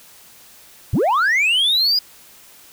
sine linear sweep, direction up, 65.41 to 4978 Hz, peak -11 dBFS, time 0.93-1.99 s, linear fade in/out 5 ms, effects tanh soft clip ceiling -13 dBFS + white hiss -46 dBFS RMS until 2.72 s

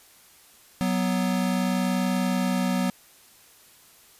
square tone pair together, 186.3 / 246.8 Hz, F#3 / B3, +12 / -1 cents, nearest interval perfect fourth, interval 487 cents, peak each -25 / -27 dBFS, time 0.81-2.9 s, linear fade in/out 0 ms, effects white hiss -54 dBFS RMS until 4.19 s + resampled to 32000 Hz

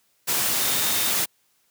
sine tone in noise, 3657 Hz, A#7, 34 cents flat, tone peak -32 dBFS, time 0.6-1.12 s, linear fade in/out 20 ms, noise white, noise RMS -23 dBFS, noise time 0.27-1.26 s, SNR -12 dB, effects white hiss -66 dBFS RMS until 1.7 s + high-pass 80 Hz 12 dB/octave

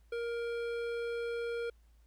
sine tone with hard clipping, 469.1 Hz, A#4, 11 cents sharp, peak -36 dBFS, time 0.12-1.7 s, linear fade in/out 5 ms, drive 13 dB, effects added 56 Hz sine -60 dBFS peak until 2.06 s + pink hiss -75 dBFS RMS until 2.06 s

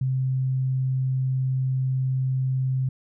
sine tone, 130.81 Hz, C3, in tune, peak -21 dBFS, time 0.01-2.89 s, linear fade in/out 5 ms, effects none

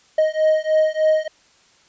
triangle beating tone pair, 623 / 626.3 Hz, D#5 / D#5, +2 / +11 cents, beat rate 3.3 Hz, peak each -16 dBFS, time 0.18-1.28 s, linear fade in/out 5 ms, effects white hiss -55 dBFS RMS until 1.88 s + resampled to 16000 Hz

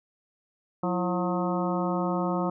harmonic tone with a mistuned harmonic, 180 Hz, F#3, 47 cents flat, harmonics 1 / 2 / 3 / 4 / 5 / 6 / 7, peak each -28 / -31 / -33 / -34 / -35 / -36 / -36 dBFS, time 0.83-2.5 s, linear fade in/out 5 ms, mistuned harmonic 2, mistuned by -100 cents, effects none

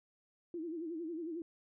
sine tone with vibrato, 329.6 Hz, E4, in tune, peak -38 dBFS, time 0.54-1.42 s, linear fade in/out 2 ms, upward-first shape sine, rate 11 Hz, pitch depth 110 cents each way, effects none

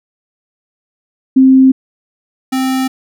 sine / square tone pair in turn, 263.2 / 261.8 Hz, C4 / C4, +10 / +1 cents, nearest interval unison, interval 9 cents, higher first, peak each -3 / -13 dBFS, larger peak first, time 1.36-1.72 / 2.52-2.88 s, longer neither, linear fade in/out 10 ms, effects none

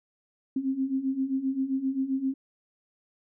sine beating tone pair, 261.6 / 269.2 Hz, C4 / C4, 0 / +49 cents, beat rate 7.6 Hz, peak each -31 / -27 dBFS, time 0.56-2.34 s, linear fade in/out 5 ms, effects none

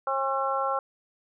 harmonic tone, 270 Hz, C#4, 45 cents flat, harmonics 2 / 3 / 4 / 5, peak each -30 / -30 / -30 / -30 dBFS, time 0.07-0.79 s, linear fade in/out 2 ms, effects none

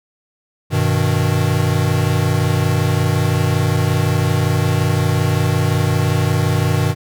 square chord, G augmented, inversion none, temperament equal, 98 / 123.47 / 155.56 Hz, G2 / B2 / D#3, 0 / 0 / 0 cents, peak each -19 dBFS, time 0.7-6.95 s, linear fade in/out 50 ms, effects none

